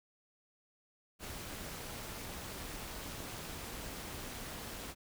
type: noise with amplitude modulation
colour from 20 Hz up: pink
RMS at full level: -42 dBFS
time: 1.19-4.95 s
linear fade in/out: 50 ms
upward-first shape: sine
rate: 226 Hz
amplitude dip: 55%
effects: none